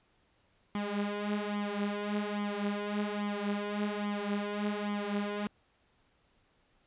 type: tone with flanger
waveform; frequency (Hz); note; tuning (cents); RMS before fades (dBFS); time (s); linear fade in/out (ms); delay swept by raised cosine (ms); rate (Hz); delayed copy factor
sawtooth; 205.8; G#3; -16; -34; 0.75-5.47; 0; 0.93 to 6.93; 1.2; +0.7
effects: pink hiss -70 dBFS RMS until 6.86 s + resampled to 8000 Hz